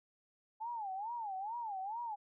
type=tone with vibrato; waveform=sine; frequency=850 Hz; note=G#5; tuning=40 cents sharp; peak=-38 dBFS; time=0.6-2.16 s; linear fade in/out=20 ms; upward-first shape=sine; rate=2.3 Hz; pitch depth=210 cents each way; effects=none